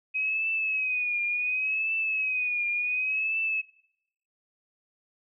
sine tone with vibrato, 2525 Hz, D#7, 25 cents sharp, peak -25 dBFS, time 0.14-3.62 s, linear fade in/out 20 ms, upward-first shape triangle, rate 0.69 Hz, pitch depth 88 cents each way, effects noise-tail reverb RT60 0.8 s tail -23 dB re dry

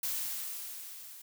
blue noise with level ramp, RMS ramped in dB -33 to -50 dBFS, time 0.03-1.22 s, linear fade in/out 5 ms, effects none

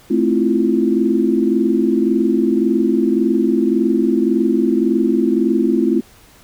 sine chord, F major seventh, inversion first, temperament just, 218.3 / 261.9 / 327.4 / 349.2 Hz, A3 / C4 / E4 / F4, -13 / +2 / -12 / 0 cents, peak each -18 dBFS, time 0.1-6.01 s, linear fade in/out 10 ms, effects pink hiss -47 dBFS RMS until 6.43 s

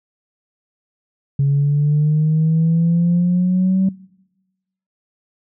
sine exponential sweep, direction up, 138.59 to 191.9 Hz, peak -11 dBFS, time 1.39-3.89 s, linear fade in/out 5 ms, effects noise-tail reverb RT60 1.0 s tail -23 dB re dry + tanh soft clip ceiling -9 dBFS

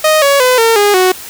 sawtooth tone with pitch steps, 622 / 560.6 / 505.2 / 455.3 / 410.4 / 369.8 Hz, D#5 / C#5 / B4 / A#4 / G#4 / F#4, -1 / +19 / +39 / -41 / -21 / -1 cents, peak -3 dBFS, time 0.04-1.12 s, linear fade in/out 5 ms, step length 180 ms, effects white hiss -29 dBFS RMS until 1.29 s

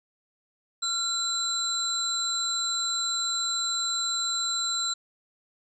sine tone cluster, 1369 / 3993 / 7460 Hz, F6 / B7 / A#8, -35 / +18 / 0 cents, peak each -34 / -28 / -30 dBFS, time 0.82-4.94 s, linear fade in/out 10 ms, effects none

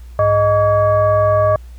sine tone with frequency modulation, 620 Hz, D#5, 6 cents flat, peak -10 dBFS, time 0.19-1.56 s, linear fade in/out 2 ms, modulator 518 Hz, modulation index 0.86, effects added 60 Hz sine -32 dBFS peak until 1.78 s + pink hiss -52 dBFS RMS until 1.78 s

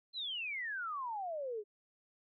sine exponential sweep, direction down, 4182 to 400.6 Hz, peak -37 dBFS, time 0.13-1.64 s, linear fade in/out 50 ms, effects none

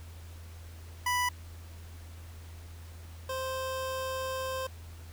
25% pulse tone pair in turn, 987.8 / 523.3 Hz, B5 / C5, 0 / 0 cents, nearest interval major seventh, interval 1100 cents, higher first, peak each -23 / -29 dBFS, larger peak first, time 1.06-1.29 / 3.29-4.67 s, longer second, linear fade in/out 5 ms, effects added 83 Hz sine -44 dBFS peak until 5.12 s + pink hiss -55 dBFS RMS until 5.12 s

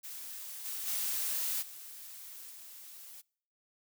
blue noise with level steps, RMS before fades -44 / -39 / -34 / -48 / -50 dBFS, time 0.03-3.22 s, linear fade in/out 20 ms, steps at 0.64 / 0.86 / 1.61 / 2.5 s, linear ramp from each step 20 ms, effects noise-tail reverb RT60 0.6 s tail -26 dB re dry

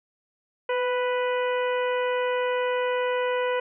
harmonic tone with a mistuned harmonic, 493.9 Hz, B4, in tune, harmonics 1 / 2 / 3 / 4 / 5 / 6, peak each -24 / -30 / -34 / -36 / -38 / -40 dBFS, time 0.69-3.6 s, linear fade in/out 5 ms, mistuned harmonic 1, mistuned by +20 cents, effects none

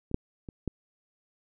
clicks, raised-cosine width 3 ms, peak -29 / -11 / -27 / -17 dBFS, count 4, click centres 0.114 / 0.144 / 0.488 / 0.677 s, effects none

